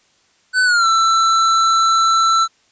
square tone with pitch glide, 1506 to 1334 Hz, F#6 to E6, +30 to +20 cents, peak -12 dBFS, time 0.53-2.48 s, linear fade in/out 50 ms, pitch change -210 cents, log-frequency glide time 0.64-0.87 s, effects white hiss -57 dBFS RMS until 2.71 s + resampled to 16000 Hz

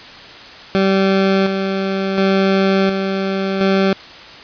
20% pulse tone with tremolo, 193.3 Hz, G3, 24 cents flat, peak -7 dBFS, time 0.75-3.93 s, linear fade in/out 0 ms, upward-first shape square, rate 0.7 Hz, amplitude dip 45%, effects white hiss -36 dBFS RMS until 4.43 s + resampled to 11025 Hz

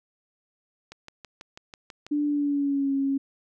click train, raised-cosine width 0.2 ms, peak -24 dBFS, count 8, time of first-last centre 0.92-2.066 s, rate 6.11 Hz
sine tone with pitch glide, 293.7 to 274 Hz, D4 to C#4, 0 to -20 cents, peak -22 dBFS, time 2.11-3.18 s, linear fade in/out 10 ms, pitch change -120 cents, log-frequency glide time 2.25-2.93 s
effects none

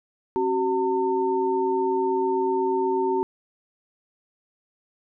sine tone cluster, 268.8 / 377.2 / 904 Hz, C4 / F#4 / A5, +47 / +33 / +47 cents, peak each -30 / -22 / -26 dBFS, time 0.36-3.23 s, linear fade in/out 0 ms, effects none

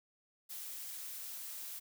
blue noise, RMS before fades -45 dBFS, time 0.49-1.8 s, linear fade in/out 20 ms, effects none

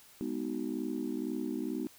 sine chord, G# minor seventh, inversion none, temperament just, 207.7 / 249.2 / 311.5 / 373.8 Hz, G#3 / B3 / D#4 / F#4, 0 / +16 / +2 / +18 cents, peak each -40 / -36 / -36 / -40 dBFS, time 0.21-1.87 s, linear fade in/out 0 ms, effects tanh soft clip ceiling -24 dBFS + white hiss -58 dBFS RMS until 1.98 s

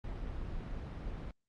brown noise, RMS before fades -40 dBFS, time 0.04-1.31 s, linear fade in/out 2 ms, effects low-pass 4000 Hz 12 dB/octave + Opus 32 kbps

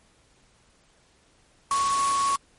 sine tone in noise, 1108.7 Hz, C#6, in tune, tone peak -21 dBFS, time 1.71-2.36 s, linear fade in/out 2 ms, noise white, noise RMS -31 dBFS, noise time 1.71-2.36 s, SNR +7 dB, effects pink hiss -61 dBFS RMS until 2.58 s + MP3 48 kbps

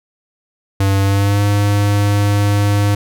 square tone with pitch glide, 98 to 102.1 Hz, G2 to G#2, 0 to -29 cents, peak -12 dBFS, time 0.8-2.95 s, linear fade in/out 5 ms, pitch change +71 cents, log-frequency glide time 1.02-1.42 s, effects none

